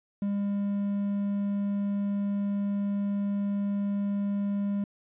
triangle tone with quantisation, 201.5 Hz, G3, 48 cents sharp, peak -24 dBFS, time 0.22-4.84 s, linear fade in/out 2 ms, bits 9, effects resampled to 8000 Hz

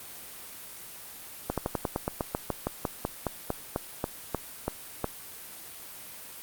slowing click train, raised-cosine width 1 ms, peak -13 dBFS, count 20, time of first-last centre 1.5-5.043 s, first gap 77 ms, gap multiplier 1.09, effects white hiss -44 dBFS RMS until 6.42 s + Opus 32 kbps

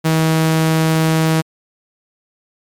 sawtooth tone, 160 Hz, D#3, 49 cents sharp, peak -8 dBFS, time 0.04-1.42 s, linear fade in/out 20 ms, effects MP3 96 kbps

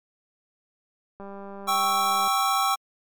click train, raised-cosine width 1 ms, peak -27 dBFS, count 214, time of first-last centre 1.2-2.276 s, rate 198 Hz
square chord, C# diminished, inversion second, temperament equal, 784 / 1108.7 / 1318.5 Hz, G5 / C#6 / E6, 0 / 0 / 0 cents, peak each -26 dBFS, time 1.67-2.76 s, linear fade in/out 20 ms
effects MP3 96 kbps

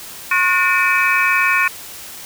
harmonic tone with a mistuned harmonic, 362.4 Hz, F#4, 36 cents flat, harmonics 3 / 4 / 5 / 6 / 7, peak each -19 / -19 / -19 / -19 / -19 dBFS, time 0.31-1.68 s, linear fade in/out 5 ms, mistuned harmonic 6, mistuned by +110 cents, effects white hiss -34 dBFS RMS until 2.25 s

